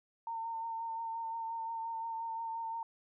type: tone with vibrato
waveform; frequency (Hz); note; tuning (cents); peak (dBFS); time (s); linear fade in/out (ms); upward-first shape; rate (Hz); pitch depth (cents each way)
sine; 910; A#5; -42; -36; 0.27-2.83; 2; sine; 5.7; 20
effects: none